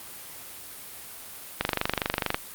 click train, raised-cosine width 0.3 ms, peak -7 dBFS, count 19, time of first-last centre 1.61-2.345 s, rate 24.5 Hz, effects white hiss -42 dBFS RMS until 2.54 s + Opus 32 kbps

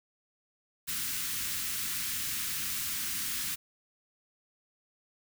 white band-stop noise, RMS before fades -34 dBFS, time 0.87-3.56 s, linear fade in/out 20 ms, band 280 to 1300 Hz, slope 24 dB/octave, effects none

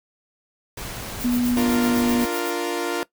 pink noise, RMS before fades -33 dBFS, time 0.77-2.26 s, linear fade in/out 5 ms
violet noise with tremolo, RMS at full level -32 dBFS, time 1.19-2.52 s, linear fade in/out 20 ms, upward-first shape sine, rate 7.9 Hz, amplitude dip 85%
sine tone with pitch glide, 244.4 to 242.3 Hz, B3 to B3, -18 to -33 cents, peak -18 dBFS, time 1.24-2.25 s, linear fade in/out 10 ms, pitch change -15 cents, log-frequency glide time 1.55-2.05 s
sawtooth chord, Bb major, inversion first, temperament equal, 293.7 / 349.2 / 466.2 Hz, D4 / F4 / Bb4, 0 / 0 / 0 cents, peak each -26 / -22 / -24 dBFS, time 1.57-3.03 s, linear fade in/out 0 ms
effects noise-tail reverb RT60 0.1 s tail -19 dB re dry

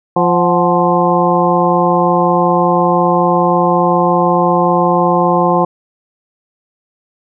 harmonic tone with a mistuned harmonic, 174.61 Hz, F3, in tune, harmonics 1 / 2 / 3 / 4 / 5 / 6, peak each -16 / -16 / -16 / -16 / -16 / -16 dBFS, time 0.16-5.65 s, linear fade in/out 5 ms, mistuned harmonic 4, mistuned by +74 cents, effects none

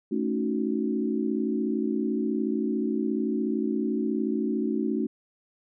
sine chord, D# half-diminished seventh, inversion second, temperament equal, 220 / 277.2 / 311.1 / 370 Hz, A3 / C#4 / D#4 / F#4, 0 / 0 / 0 / 0 cents, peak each -28 / -30 / -31 / -31 dBFS, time 0.11-5.07 s, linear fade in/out 10 ms, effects none

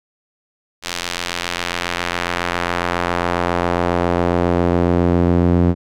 sawtooth tone with band-pass filter sweep, 87.31 Hz, F2, in tune, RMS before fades -18 dBFS, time 0.82-5.75 s, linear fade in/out 50 ms, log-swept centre 4600 to 230 Hz, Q 0.79, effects none

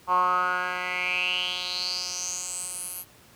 10% pulse tone with band-pass filter sweep, 180.9 Hz, F#3, 39 cents flat, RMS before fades -28 dBFS, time 0.07-3.05 s, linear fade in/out 50 ms, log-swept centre 1000 to 12000 Hz, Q 6.9, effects pink hiss -54 dBFS RMS until 3.35 s + high-pass 60 Hz 12 dB/octave

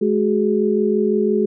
sine tone cluster, 212.5 / 374.5 / 420.4 Hz, G#3 / F#4 / G#4, +40 / +21 / +21 cents, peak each -19 dBFS, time 0.01-1.46 s, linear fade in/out 10 ms, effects none

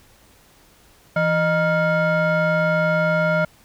sine tone with frequency modulation, 617 Hz, D#5, 15 cents flat, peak -14 dBFS, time 1.16-3.45 s, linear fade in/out 5 ms, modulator 783 Hz, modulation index 1.2, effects tanh soft clip ceiling -14 dBFS + pink hiss -53 dBFS RMS until 3.64 s

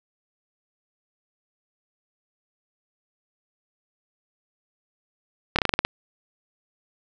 slowing click train, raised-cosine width 0.3 ms, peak -3 dBFS, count 8, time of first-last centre 5.56-5.85 s, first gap 27 ms, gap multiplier 1.14, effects none

